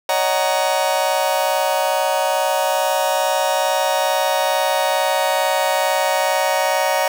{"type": "chord", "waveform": "40% pulse", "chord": "D# minor seventh", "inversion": "third", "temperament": "just", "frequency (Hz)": [560, 622.3, 746.7, 933.4], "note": ["C#5", "D#5", "F#5", "A#5"], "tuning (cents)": [18, 0, 16, 2], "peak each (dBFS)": -21, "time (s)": [0.09, 7.08], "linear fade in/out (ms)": 2, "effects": []}